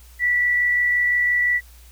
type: tone with amplitude modulation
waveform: sine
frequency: 1957 Hz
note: B6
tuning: 16 cents flat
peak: -15 dBFS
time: 0.19-1.61 s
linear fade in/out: 50 ms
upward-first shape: sine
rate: 65.8 Hz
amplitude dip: 25%
effects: added 60 Hz sine -44 dBFS peak until 1.91 s + white hiss -52 dBFS RMS until 1.91 s